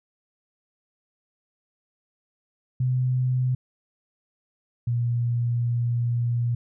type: tone pair in turn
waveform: sine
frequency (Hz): 127.2 / 119.32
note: C3 / A#2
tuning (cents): -48 / +41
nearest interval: minor second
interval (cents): 111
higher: first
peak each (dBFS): -20 / -21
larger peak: first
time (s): 2.8-3.55 / 4.87-6.55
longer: second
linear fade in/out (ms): 5
effects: none